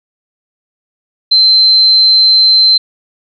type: tone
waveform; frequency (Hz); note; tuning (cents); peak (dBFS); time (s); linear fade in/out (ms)
sine; 4100; C8; -36; -4; 1.31-2.78; 10
effects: none